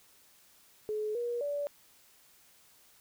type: tone with pitch steps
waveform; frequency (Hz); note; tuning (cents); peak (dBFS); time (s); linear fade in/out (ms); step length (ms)
sine; 426.8 / 478 / 577; G#4 / A#4 / D5; +47 / +43 / -31; -31; 0.89-1.67; 0; 260
effects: white hiss -62 dBFS RMS until 3 s